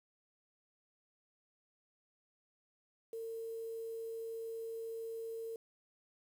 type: tone with quantisation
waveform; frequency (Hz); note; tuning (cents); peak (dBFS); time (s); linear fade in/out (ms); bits
sine; 453.6; A#4; -47; -40; 3.13-5.56; 2; 10
effects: none